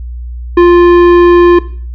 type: tone with tanh clipping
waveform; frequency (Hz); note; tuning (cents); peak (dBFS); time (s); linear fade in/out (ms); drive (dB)
triangle; 349.2; F4; 0; -3; 0.57-1.59; 5; 17
effects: noise-tail reverb RT60 0.5 s tail -17 dB re dry + added 60 Hz sine -19 dBFS peak until 1.94 s